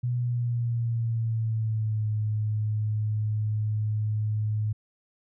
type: tone with pitch glide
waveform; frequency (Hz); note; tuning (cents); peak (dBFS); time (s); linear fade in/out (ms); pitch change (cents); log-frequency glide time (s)
sine; 122.3 to 107.09; B2 to A2; -16 to -46; -24; 0.03-4.73; 10; -230; 0.16-2.09
effects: none